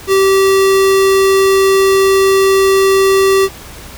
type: tone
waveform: square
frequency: 387.3 Hz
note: G4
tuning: 21 cents flat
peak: -8 dBFS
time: 0.07-3.49 s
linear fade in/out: 50 ms
effects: added 65 Hz sine -40 dBFS peak until 3.97 s + pink hiss -33 dBFS RMS until 3.97 s